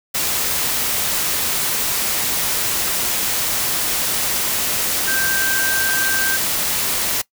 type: tone in noise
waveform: sine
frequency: 1568 Hz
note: G6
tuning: in tune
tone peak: -19 dBFS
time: 5.07-6.37 s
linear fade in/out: 10 ms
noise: white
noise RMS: -20 dBFS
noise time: 0.14-7.22 s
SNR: -2 dB
effects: noise-tail reverb RT60 0.1 s tail -21 dB re dry